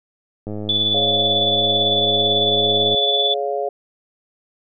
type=click train; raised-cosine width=2 ms; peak=-16 dBFS; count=261; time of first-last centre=0.47-2.946 s; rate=105 Hz
type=tone with tremolo; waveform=sine; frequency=3466 Hz; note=A7; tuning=27 cents flat; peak=-14 dBFS; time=0.69-3.34 s; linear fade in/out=2 ms; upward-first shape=triangle; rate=18 Hz; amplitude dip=45%
type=harmonic tone; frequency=140.1 Hz; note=C#3; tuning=19 cents sharp; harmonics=3 / 4 / 5; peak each=-24 / -24 / -24 dBFS; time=0.94-3.69 s; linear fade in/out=5 ms
effects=none